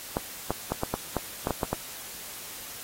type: clicks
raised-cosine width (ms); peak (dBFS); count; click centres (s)
1; -12; 10; 0.169 / 0.506 / 0.72 / 0.834 / 0.94 / 1.167 / 1.471 / 1.507 / 1.632 / 1.73
effects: white hiss -41 dBFS RMS until 2.83 s + AAC 48 kbps